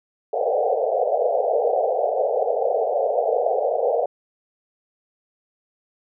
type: band-pass noise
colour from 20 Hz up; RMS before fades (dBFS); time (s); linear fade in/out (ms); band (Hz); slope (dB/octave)
pink; -21; 0.33-4.06; 5; 440 to 770; 96
effects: none